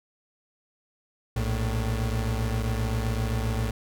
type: tone pair together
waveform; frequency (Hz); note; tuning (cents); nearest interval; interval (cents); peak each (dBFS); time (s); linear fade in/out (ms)
35% pulse; 59.21 / 110.8; A#1 / A2; +28 / +13; major seventh; 1085; -26; 1.36-3.71; 5
effects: none